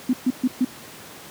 sine tone bursts, 253 Hz, B3, 42 cents sharp, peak -15 dBFS, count 4, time 0.09-0.648 s, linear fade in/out 5 ms, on 42 ms, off 130 ms, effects pink hiss -41 dBFS RMS until 1.3 s + high-pass 150 Hz 12 dB/octave

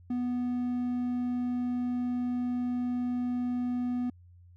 triangle tone, 246.3 Hz, B3, 5 cents flat, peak -26 dBFS, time 0.1-4.1 s, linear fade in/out 5 ms, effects added 88 Hz sine -52 dBFS peak until 4.56 s

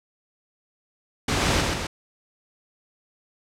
pink noise with echo, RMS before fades -23 dBFS, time 1.28-1.61 s, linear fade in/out 5 ms, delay 130 ms, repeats 2, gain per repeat -3 dB, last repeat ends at 1.87 s, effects low-pass 7000 Hz 12 dB/octave

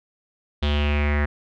square tone with low-pass filter sweep, 73.42 Hz, D2, in tune, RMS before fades -21 dBFS, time 0.62-1.26 s, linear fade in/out 10 ms, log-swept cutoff 3500 to 1800 Hz, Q 5, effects none

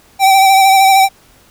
square tone with vibrato, 774 Hz, G5, 22 cents flat, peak -6 dBFS, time 0.19-1.09 s, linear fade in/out 50 ms, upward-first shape sine, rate 13 Hz, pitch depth 29 cents each way, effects pink hiss -47 dBFS RMS until 1.5 s

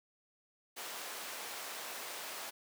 pink high-pass noise, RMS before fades -44 dBFS, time 0.76-2.51 s, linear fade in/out 20 ms, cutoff 600 Hz, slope 12 dB/octave, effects none

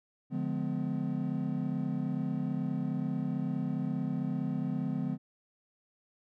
triangle chord, D diminished seventh, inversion none, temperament just, 146.83 / 176.2 / 211.4 / 253.7 Hz, D3 / F3 / Ab3 / Cb4, 0 / +16 / +31 / +47 cents, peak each -34 / -34 / -35 / -33 dBFS, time 0.3-5.18 s, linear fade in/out 50 ms, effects none

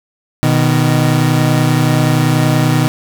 30% pulse tone pair together, 123.84 / 154.3 Hz, B2 / D#3, +5 / -14 cents, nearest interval major third, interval 381 cents, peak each -10 dBFS, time 0.43-2.88 s, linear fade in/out 0 ms, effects none

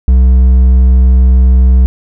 triangle tone with hard clipping, 63.4 Hz, B1, 46 cents sharp, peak -4 dBFS, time 0.08-1.86 s, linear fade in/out 0 ms, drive 7 dB, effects none

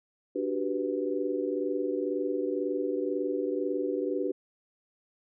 sine chord, G major seventh, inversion second, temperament equal, 293.7 / 370 / 392 / 493.9 Hz, D4 / F#4 / G4 / B4, 0 / 0 / 0 / 0 cents, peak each -33 dBFS, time 0.35-4.32 s, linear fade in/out 10 ms, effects none

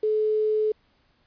sine tone with quantisation, 430 Hz, A4, 40 cents flat, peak -20 dBFS, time 0.03-0.72 s, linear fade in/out 5 ms, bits 8, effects pink hiss -65 dBFS RMS until 1.26 s + resampled to 11025 Hz

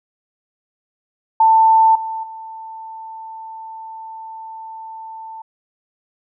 sine tone with level steps, 890 Hz, A5, 20 cents sharp, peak -8 / -22 / -30 dBFS, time 1.4-5.42 s, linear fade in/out 5 ms, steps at 1.95 / 2.23 s, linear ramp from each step 5 ms, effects none

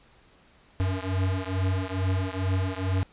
square beating tone pair, 92.9 / 95.2 Hz, F#2 / F#2, +7 / +50 cents, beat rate 2.3 Hz, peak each -28 / -29 dBFS, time 0.8-3.03 s, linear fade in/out 0 ms, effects pink hiss -58 dBFS RMS until 3.12 s + resampled to 8000 Hz

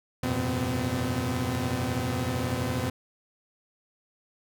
sawtooth tone cluster, 85.1 / 96.4 / 119.4 / 132 / 255.1 Hz, F2 / G2 / A#2 / C3 / C4, -44 / -28 / +42 / +16 / -44 cents, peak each -31 / -33 / -27 / -32 / -27 dBFS, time 0.23-2.9 s, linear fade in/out 5 ms, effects none

